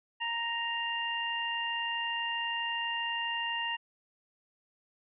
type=harmonic tone; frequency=932.3 Hz; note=A#5; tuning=in tune; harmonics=1 / 2 / 3; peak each=-36 / -36 / -34 dBFS; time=0.2-3.77 s; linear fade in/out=20 ms; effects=none